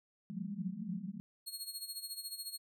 white band-pass noise, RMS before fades -41 dBFS, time 0.3-1.2 s, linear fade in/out 0 ms, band 170 to 210 Hz, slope 96 dB/octave
20% pulse tone with tremolo, 4300 Hz, C8, 47 cents sharp, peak -33 dBFS, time 1.46-2.58 s, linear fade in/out 20 ms, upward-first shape sine, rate 14 Hz, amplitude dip 75%
effects none

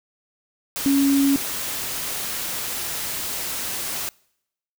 sine tone in noise, 277.2 Hz, C#4, in tune, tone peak -15 dBFS, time 0.86-1.36 s, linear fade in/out 0 ms, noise white, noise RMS -28 dBFS, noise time 0.76-4.09 s, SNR +10 dB, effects noise-tail reverb RT60 0.8 s tail -26 dB re dry

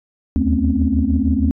sine tone cluster, 74.2 / 80.6 / 218.6 / 253.4 / 271 Hz, D2 / E2 / A3 / B3 / C#4, +18 / -38 / -11 / +45 / -39 cents, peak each -20 dBFS, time 0.36-1.51 s, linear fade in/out 0 ms, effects tanh soft clip ceiling -2 dBFS

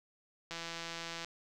click train, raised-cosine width 0.2 ms, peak -24 dBFS, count 124, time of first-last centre 0.51-1.247 s, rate 167 Hz, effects none

